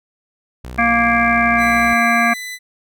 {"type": "tone with vibrato", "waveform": "sawtooth", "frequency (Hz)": 61.7, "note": "B1", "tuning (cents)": -1, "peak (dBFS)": -25, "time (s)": [0.64, 1.94], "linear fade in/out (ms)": 5, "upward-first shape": "sine", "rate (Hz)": 2.5, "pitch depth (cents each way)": 9}
{"type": "harmonic tone", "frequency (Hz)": 233.7, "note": "A#3", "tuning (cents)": 5, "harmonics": [1, 3, 5, 7, 9, 10], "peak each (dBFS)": [-19, -18, -19, -18, -20, -21], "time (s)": [0.78, 2.34], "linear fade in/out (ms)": 10}
{"type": "tone", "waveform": "sawtooth", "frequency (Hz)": 2000, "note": "B6", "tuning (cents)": 21, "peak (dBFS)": -23, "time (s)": [1.57, 2.59], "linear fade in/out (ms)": 50}
{"effects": []}